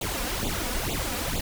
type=noise with flanger; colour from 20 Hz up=pink; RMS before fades=-29 dBFS; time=0.01-1.41 s; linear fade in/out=5 ms; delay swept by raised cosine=0.27 to 4.17 ms; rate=2.2 Hz; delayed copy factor=+1; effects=none